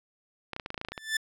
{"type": "clicks", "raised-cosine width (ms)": 0.3, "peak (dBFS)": -19, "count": 12, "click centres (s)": [0.533, 0.564, 0.598, 0.661, 0.704, 0.744, 0.778, 0.814, 0.849, 0.886, 0.92, 0.978]}
{"type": "tone with exponential growth", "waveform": "sawtooth", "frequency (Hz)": 1760, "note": "A6", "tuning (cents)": 0, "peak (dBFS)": -19, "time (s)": [0.93, 1.17], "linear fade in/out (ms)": 5, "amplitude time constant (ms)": 52}
{"effects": ["low-pass 11000 Hz 12 dB/octave"]}